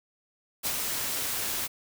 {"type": "noise with ADSR envelope", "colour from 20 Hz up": "white", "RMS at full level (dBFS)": -28, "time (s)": [0.63, 1.68], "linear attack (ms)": 30, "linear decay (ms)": 63, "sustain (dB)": -3, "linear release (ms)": 25, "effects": []}